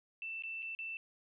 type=tone with dropouts; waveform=sine; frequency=2666 Hz; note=E7; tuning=19 cents sharp; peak=-39 dBFS; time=0.22-0.97 s; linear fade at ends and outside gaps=1 ms; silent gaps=0.423-0.436 / 0.623-0.627 / 0.75-0.789 s; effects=none